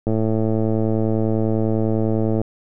click train, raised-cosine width 2 ms, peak -8 dBFS, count 259, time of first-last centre 0.07-2.415 s, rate 110 Hz, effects none

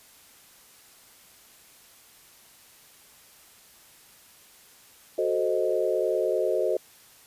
sine chord, F# diminished seventh, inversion none, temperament equal, 370 / 440 / 523.3 / 622.3 Hz, F#4 / A4 / C5 / Eb5, 0 / 0 / 0 / 0 cents, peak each -28 dBFS, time 5.18-6.77 s, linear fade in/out 5 ms, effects white hiss -54 dBFS RMS until 7.26 s + resampled to 32000 Hz

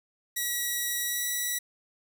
5% pulse tone with pitch glide, 1927 to 1946 Hz, B6 to B6, -43 to -26 cents, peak -18 dBFS, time 0.36-1.59 s, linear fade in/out 10 ms, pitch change +17 cents, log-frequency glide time 1.04-1.25 s, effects none

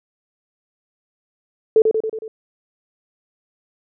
sine tone with echo, 440 Hz, A4, in tune, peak -8 dBFS, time 1.76-1.82 s, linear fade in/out 2 ms, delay 92 ms, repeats 5, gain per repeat -4 dB, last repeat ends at 2.28 s, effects none

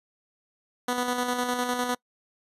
10% pulse tone with tremolo, 246.9 Hz, B3, in tune, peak -16 dBFS, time 0.88-1.95 s, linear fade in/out 5 ms, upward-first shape square, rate 9.9 Hz, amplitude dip 40%, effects noise-tail reverb RT60 0.1 s tail -24 dB re dry + resampled to 32000 Hz

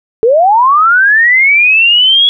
sine linear sweep, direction up, 427 to 3376 Hz, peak -4 dBFS, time 0.23-2.29 s, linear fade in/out 0 ms, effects none

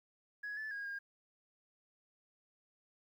sine tone with pitch steps, 1673 / 1742 / 1636 / 1620 Hz, G#6 / A6 / G#6 / G#6, +12 / -18 / -26 / -43 cents, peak -38 dBFS, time 0.43-0.99 s, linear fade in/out 10 ms, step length 140 ms, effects tanh soft clip ceiling -37 dBFS + 12-bit

